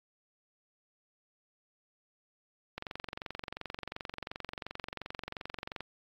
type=click train; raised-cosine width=0.3 ms; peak=-22 dBFS; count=70; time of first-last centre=2.78-5.806 s; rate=22.8 Hz; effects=AAC 48 kbps